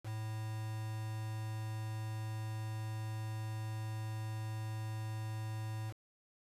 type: tone with quantisation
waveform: triangle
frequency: 109.4 Hz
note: A2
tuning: 9 cents flat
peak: -36 dBFS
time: 0.03-5.94 s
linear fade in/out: 50 ms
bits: 8
effects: resampled to 32000 Hz